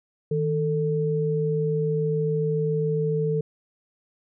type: tone pair together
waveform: sine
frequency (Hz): 156.95 / 443.4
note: D#3 / A4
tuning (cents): +15 / +13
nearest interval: octave + tritone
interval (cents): 1798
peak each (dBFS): -24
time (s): 0.31-3.41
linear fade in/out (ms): 5
effects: none